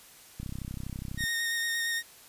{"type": "click train", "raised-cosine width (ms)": 5, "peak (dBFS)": -25, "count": 28, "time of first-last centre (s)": [0.4, 1.239], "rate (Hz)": 32.2}
{"type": "tone with vibrato", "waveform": "sawtooth", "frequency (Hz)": 1850, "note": "A#6", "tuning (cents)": -14, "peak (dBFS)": -25, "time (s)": [1.17, 2.03], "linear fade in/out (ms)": 50, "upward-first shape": "square", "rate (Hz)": 8.7, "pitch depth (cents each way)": 12}
{"effects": ["white hiss -53 dBFS RMS until 2.28 s", "resampled to 32000 Hz"]}